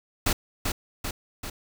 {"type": "noise with echo", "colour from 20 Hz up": "pink", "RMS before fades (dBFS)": -23, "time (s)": [0.26, 0.33], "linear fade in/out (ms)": 5, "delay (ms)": 390, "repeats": 3, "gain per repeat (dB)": -4, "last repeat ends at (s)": 1.5, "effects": []}